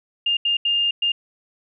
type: tone bursts at uneven times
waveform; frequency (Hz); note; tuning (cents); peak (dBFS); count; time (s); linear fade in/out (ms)
sine; 2814; F7; +12; -17; 4; 0.26-0.37 / 0.45-0.57 / 0.65-0.91 / 1.02-1.12; 5
effects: none